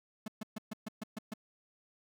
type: tone bursts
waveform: 45% pulse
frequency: 216.2 Hz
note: A3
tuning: 30 cents flat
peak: -37 dBFS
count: 8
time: 0.26-1.338 s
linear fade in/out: 5 ms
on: 21 ms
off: 130 ms
effects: none